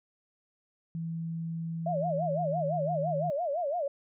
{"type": "tone with pitch glide", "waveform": "sine", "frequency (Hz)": [164.81, 157.64], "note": ["E3", "D#3"], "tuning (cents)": [0, 23], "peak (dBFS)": -32, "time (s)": [0.95, 3.3], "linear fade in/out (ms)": 0, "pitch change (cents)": -77, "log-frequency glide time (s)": [1.86, 2.76]}
{"type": "tone with vibrato", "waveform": "sine", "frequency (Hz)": 630, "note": "D#5", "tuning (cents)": 21, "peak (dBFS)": -28, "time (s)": [1.86, 3.88], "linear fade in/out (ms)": 5, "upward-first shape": "sine", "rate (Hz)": 5.9, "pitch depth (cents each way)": 230}
{"effects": []}